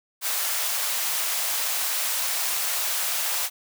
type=high-pass noise; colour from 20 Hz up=white; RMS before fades=-26 dBFS; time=0.21-3.5 s; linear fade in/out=50 ms; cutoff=580 Hz; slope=24 dB/octave; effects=none